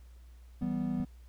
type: chord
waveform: triangle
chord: E minor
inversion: none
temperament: equal with one note detuned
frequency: 164.81 / 194.42 / 246.9 Hz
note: E3 / G3 / B3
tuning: 0 / -14 / 0 cents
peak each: -35 / -33 / -31 dBFS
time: 0.61-1.05 s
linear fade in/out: 10 ms
type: clicks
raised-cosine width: 5 ms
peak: -29 dBFS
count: 2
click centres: 0.628 / 1.001 s
effects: added 60 Hz sine -50 dBFS peak until 1.28 s + pink hiss -68 dBFS RMS until 1.28 s